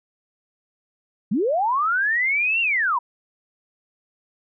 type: linear two-way sweep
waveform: sine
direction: up then down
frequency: 170.3 to 2794 to 916 Hz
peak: -18 dBFS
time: 1.31-2.99 s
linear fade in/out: 10 ms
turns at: 2.61 s
effects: none